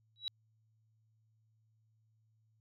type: tone with exponential growth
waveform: sine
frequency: 3900 Hz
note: B7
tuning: 23 cents flat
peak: -31 dBFS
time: 0.16-0.28 s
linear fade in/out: 0 ms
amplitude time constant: 25 ms
effects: added 110 Hz sine -70 dBFS peak until 2.6 s